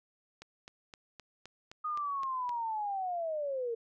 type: click train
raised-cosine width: 0.2 ms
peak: -30 dBFS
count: 9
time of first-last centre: 0.42-2.493 s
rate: 3.86 Hz
type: linear sweep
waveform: sine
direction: down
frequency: 1244.5 to 450.5 Hz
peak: -32 dBFS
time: 1.84-3.75 s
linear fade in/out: 10 ms
effects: none